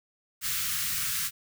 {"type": "band-stop noise", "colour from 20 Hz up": "white", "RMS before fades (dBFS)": -30, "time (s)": [0.41, 1.31], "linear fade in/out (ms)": 50, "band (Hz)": [190, 1200], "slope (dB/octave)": 48, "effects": []}